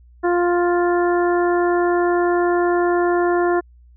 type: harmonic tone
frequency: 350.5 Hz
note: F4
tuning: 6 cents sharp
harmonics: 1 / 2 / 3 / 4 / 5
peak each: -16 / -22 / -26 / -28 / -30 dBFS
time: 0.23-3.61 s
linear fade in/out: 20 ms
effects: added 60 Hz sine -45 dBFS peak until 3.96 s